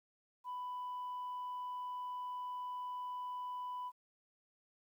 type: tone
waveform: sine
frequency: 994 Hz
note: B5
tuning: 11 cents sharp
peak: -38 dBFS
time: 0.44-3.92 s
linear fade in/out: 50 ms
effects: tanh soft clip ceiling -38 dBFS + 12-bit